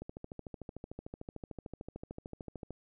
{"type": "click train", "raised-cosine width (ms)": 2, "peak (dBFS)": -29, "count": 37, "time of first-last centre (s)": [0.02, 2.707], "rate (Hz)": 13.4, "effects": []}